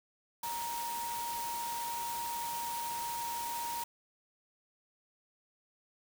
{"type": "tone in noise", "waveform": "sine", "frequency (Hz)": 939, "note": "A#5", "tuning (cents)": 12, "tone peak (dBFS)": -36, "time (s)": [0.43, 3.84], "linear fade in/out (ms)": 5, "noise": "white", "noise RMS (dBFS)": -42, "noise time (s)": [0.43, 3.84], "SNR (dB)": 3, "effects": []}